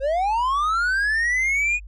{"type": "linear sweep", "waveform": "triangle", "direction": "up", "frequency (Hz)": [517, 2489], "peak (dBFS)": -17, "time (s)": [0, 1.8], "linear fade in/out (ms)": 50, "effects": ["added 50 Hz sine -36 dBFS peak until 1.87 s", "resampled to 24000 Hz"]}